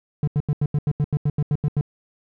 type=tone bursts; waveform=triangle; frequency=146.83 Hz; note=D3; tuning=in tune; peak=-15 dBFS; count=13; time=0.23-1.811 s; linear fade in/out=2 ms; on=45 ms; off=83 ms; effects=none